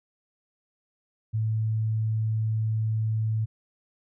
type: tone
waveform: sine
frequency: 110 Hz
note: A2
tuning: in tune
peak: -23 dBFS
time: 1.33-3.46 s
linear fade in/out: 20 ms
effects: none